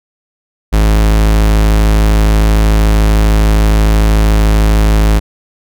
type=tone; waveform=45% pulse; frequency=53.1 Hz; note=G#1; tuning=39 cents sharp; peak=-6 dBFS; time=0.72-5.2 s; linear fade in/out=20 ms; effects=none